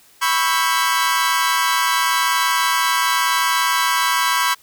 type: chord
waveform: sawtooth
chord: C# half-diminished seventh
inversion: third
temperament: equal with one note detuned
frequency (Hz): 987.8 / 1108.7 / 1318.5 / 1589.9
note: B5 / C#6 / E6 / G6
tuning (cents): 0 / 0 / 0 / +24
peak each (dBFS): -16 / -17 / -21 / -19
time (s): 0.21-4.55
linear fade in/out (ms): 20
effects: white hiss -51 dBFS RMS until 4.62 s